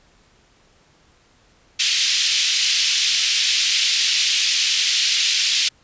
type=band-pass noise; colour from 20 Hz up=pink; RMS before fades=-19 dBFS; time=1.79-5.69 s; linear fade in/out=10 ms; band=2700 to 6200 Hz; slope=24 dB/octave; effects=pink hiss -56 dBFS RMS until 5.83 s + resampled to 16000 Hz